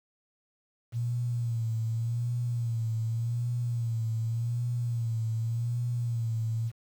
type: tone with vibrato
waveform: sine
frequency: 116.5 Hz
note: A#2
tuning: 1 cent flat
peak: -27 dBFS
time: 0.92-6.72 s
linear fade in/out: 50 ms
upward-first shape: sine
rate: 0.86 Hz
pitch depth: 63 cents each way
effects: 9-bit